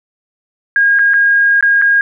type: tone with dropouts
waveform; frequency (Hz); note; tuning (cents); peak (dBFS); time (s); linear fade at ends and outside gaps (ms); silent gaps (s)
sine; 1628; G#6; -35; -7; 0.76-2.01; 1; 0.988-0.992 / 1.136-1.14 / 1.609-1.626 / 1.816-1.821
effects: none